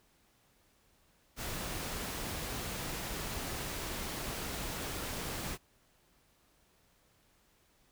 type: noise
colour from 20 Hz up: pink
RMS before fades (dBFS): -39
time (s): 1.36-5.58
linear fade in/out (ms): 50
effects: pink hiss -69 dBFS RMS until 7.91 s